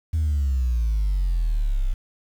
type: exponential sweep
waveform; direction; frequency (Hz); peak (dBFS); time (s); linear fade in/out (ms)
sine; down; 82 to 30.87; -17; 0.13-1.94; 10
effects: tanh soft clip ceiling -17 dBFS + 8-bit